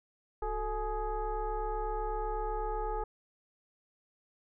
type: tone with frequency modulation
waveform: sine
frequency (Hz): 440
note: A4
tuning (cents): 0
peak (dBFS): -31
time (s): 0.42-3.04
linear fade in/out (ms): 5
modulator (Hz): 406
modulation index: 1.5
effects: none